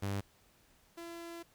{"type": "tone pair in turn", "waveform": "sawtooth", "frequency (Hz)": [99.7, 338.1], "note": ["G2", "E4"], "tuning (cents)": [30, 44], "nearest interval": "octave + major sixth", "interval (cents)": 2114, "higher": "second", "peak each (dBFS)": [-30, -40], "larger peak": "first", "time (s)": [[0.02, 0.21], [0.97, 1.43]], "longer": "second", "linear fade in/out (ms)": 10, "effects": ["pink hiss -67 dBFS RMS until 1.54 s"]}